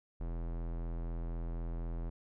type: tone with low-pass filter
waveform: square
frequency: 42.02 Hz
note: E1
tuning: 34 cents sharp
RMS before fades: -38 dBFS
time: 0.2-2.1 s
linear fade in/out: 10 ms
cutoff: 940 Hz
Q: 0.59
effects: none